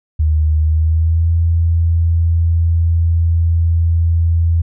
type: tone with pitch glide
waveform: sine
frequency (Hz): 77.4 to 83.44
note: D#2 to E2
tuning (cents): -9 to +22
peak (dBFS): -10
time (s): 0.19-4.62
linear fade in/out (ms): 10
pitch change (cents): +131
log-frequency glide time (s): 0.58-1.31
effects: none